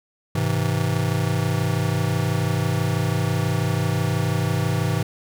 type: chord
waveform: square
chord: Ab augmented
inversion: none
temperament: just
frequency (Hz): 103.83 / 129.78 / 162.23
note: Ab2 / C3 / E3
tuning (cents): 0 / -14 / -27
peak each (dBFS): -25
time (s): 0.35-5.03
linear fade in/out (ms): 5
effects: none